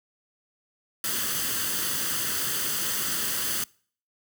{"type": "noise with comb filter", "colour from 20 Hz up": "white", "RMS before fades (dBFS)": -28, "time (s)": [1.04, 3.64], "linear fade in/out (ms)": 2, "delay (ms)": 0.64, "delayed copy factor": 0.6, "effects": ["noise-tail reverb RT60 0.5 s tail -25 dB re dry", "high-pass 100 Hz 12 dB/octave"]}